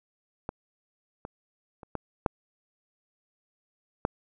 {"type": "clicks", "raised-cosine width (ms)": 1, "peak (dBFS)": [-18, -23, -30, -17, -9, -10], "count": 6, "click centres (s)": [0.491, 1.251, 1.832, 1.953, 2.262, 4.051], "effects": []}